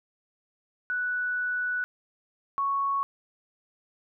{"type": "tone pair in turn", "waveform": "sine", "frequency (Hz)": [1480, 1108.7], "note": ["F#6", "C#6"], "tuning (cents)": [0, 0], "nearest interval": "perfect fourth", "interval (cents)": 500, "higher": "first", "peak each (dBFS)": [-26, -24], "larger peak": "second", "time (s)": [[0.9, 1.84], [2.58, 3.03]], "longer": "first", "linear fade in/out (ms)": 0, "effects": []}